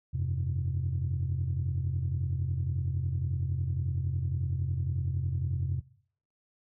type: chord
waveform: sine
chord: F suspended second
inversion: none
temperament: just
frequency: 87.31 / 98.22 / 130.96 Hz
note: F2 / G2 / C3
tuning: 0 / +4 / +2 cents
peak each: -30 / -34 / -30 dBFS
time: 0.13-5.81 s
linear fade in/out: 20 ms
effects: noise-tail reverb RT60 0.6 s tail -21 dB re dry + tanh soft clip ceiling -22 dBFS